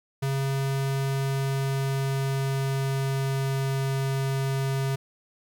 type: tone with pitch glide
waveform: square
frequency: 136.2 to 135.34 Hz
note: C#3 to C#3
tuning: -30 to -41 cents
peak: -25 dBFS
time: 0.22-4.96 s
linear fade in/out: 10 ms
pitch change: -11 cents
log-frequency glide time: 1.04-3.85 s
effects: 11-bit